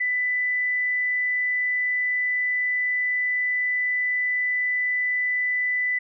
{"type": "tone", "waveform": "sine", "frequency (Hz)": 1992, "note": "B6", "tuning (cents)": 14, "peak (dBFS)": -21, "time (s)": [0, 5.99], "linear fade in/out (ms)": 10, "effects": []}